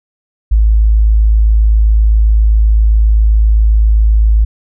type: tone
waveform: sine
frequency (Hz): 53.8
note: A1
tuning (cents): -38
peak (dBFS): -5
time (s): 0.51-4.45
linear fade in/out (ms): 10
effects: none